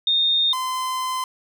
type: tone pair in turn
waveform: sine / 45% pulse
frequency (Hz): 3667 / 1029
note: A#7 / C6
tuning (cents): -29 / -29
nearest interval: octave + minor seventh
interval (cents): 2200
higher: first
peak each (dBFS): -16 / -23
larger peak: first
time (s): 0.07-0.53 / 0.53-1.24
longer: second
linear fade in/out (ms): 2
effects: none